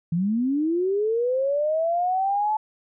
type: linear sweep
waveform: sine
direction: up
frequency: 160 to 870 Hz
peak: -20 dBFS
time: 0.12-2.57 s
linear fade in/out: 5 ms
effects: none